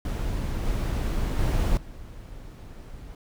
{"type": "noise with level steps", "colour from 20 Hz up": "brown", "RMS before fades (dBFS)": [-28, -26, -23, -41], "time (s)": [0.05, 3.15], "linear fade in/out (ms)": 2, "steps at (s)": [0.65, 1.39, 1.77], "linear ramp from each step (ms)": 2, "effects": []}